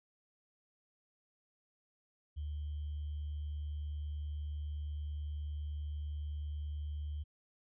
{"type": "tone with sample-and-hold", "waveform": "sine", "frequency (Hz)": 74.2, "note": "D2", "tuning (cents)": 18, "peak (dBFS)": -37, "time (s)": [2.36, 7.24], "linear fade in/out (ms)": 20, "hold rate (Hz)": 3150, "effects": ["resampled to 11025 Hz"]}